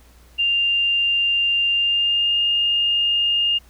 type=tone with pitch glide; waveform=sine; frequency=2794 to 2826 Hz; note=F7 to F7; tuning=0 to +20 cents; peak=-16 dBFS; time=0.38-3.59 s; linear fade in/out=20 ms; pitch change=+20 cents; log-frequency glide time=1.71-2.39 s; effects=added 60 Hz sine -48 dBFS peak until 3.69 s + pink hiss -54 dBFS RMS until 3.69 s